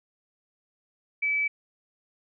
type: tone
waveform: sine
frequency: 2300 Hz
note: D7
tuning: 37 cents flat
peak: -23 dBFS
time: 1.22-1.48 s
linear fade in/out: 10 ms
effects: none